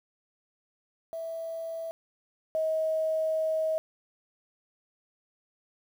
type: tone pair in turn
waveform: sine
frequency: 656 / 634.4 Hz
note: E5 / D#5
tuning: -9 / +33 cents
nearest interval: minor second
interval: 58 cents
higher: first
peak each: -33 / -25 dBFS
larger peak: second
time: 1.13-1.91 / 2.55-3.78 s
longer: second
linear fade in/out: 0 ms
effects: 9-bit